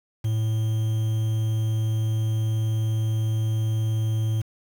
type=tone with quantisation; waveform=triangle; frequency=110.1 Hz; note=A2; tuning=2 cents sharp; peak=-19 dBFS; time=0.24-4.42 s; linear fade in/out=10 ms; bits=7; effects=none